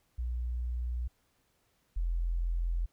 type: tone pair in turn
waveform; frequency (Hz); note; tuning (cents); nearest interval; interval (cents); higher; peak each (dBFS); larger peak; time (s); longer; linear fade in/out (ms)
sine; 60.3 / 42.64; B1 / F1; -41 / -41; tritone; 600; first; -31 / -28; second; 0.18-1.08 / 1.96-2.86; neither; 10
effects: pink hiss -73 dBFS RMS until 2.92 s